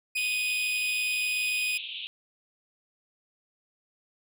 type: tone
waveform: 40% pulse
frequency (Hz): 2489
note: D#7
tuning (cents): 0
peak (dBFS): -26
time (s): 0.15-1.78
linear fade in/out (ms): 10
type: band-pass noise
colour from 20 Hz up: white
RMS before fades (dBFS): -38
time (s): 0.17-2.07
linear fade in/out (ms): 0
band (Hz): 2500 to 3700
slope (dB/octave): 96
effects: none